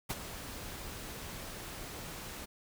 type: noise with ADSR envelope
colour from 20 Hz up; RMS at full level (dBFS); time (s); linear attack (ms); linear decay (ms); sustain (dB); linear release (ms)
pink; -34; 0.09-2.46; 16; 36; -10; 19
effects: none